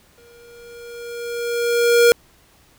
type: tone with exponential growth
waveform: square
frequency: 473.4 Hz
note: A#4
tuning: 27 cents sharp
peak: -9 dBFS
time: 0.18-2.12 s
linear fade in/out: 0 ms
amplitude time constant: 420 ms
effects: pink hiss -54 dBFS RMS until 2.78 s